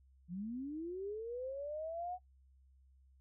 sine linear sweep, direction up, 164.81 to 740 Hz, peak -39 dBFS, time 0.28-2.19 s, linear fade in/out 50 ms, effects noise-tail reverb RT60 0.1 s tail -17 dB re dry + added 66 Hz sine -63 dBFS peak until 3.2 s

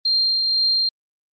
sine tone with tremolo, 4186 Hz, C8, in tune, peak -15 dBFS, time 0.05-0.89 s, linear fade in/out 5 ms, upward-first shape triangle, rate 2 Hz, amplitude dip 30%, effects Opus 24 kbps

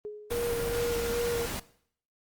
sine tone with exponential decay, 420.4 Hz, G#4, 21 cents sharp, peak -33 dBFS, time 0.05-0.7 s, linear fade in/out 0 ms, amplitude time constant 140 ms
pink noise, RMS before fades -35 dBFS, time 0.3-1.6 s, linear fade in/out 10 ms
triangle tone with vibrato, 471.9 Hz, A#4, 21 cents sharp, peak -26 dBFS, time 0.3-1.47 s, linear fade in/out 20 ms, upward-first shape square, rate 2.4 Hz, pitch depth 10 cents each way
effects noise-tail reverb RT60 0.6 s tail -18 dB re dry + Opus 32 kbps

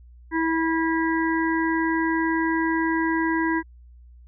harmonic tone, 325.5 Hz, E4, 22 cents flat, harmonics 1 / 3 / 5 / 6, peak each -22 / -27 / -29 / -30 dBFS, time 0.31-3.63 s, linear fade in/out 50 ms, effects added 60 Hz sine -45 dBFS peak until 4.27 s

